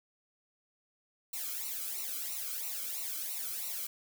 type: noise with flanger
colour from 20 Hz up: blue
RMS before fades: -38 dBFS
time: 1.33-3.87 s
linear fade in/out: 5 ms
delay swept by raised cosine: 0.6 to 1.12 ms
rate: 3 Hz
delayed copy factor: -0.85
effects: none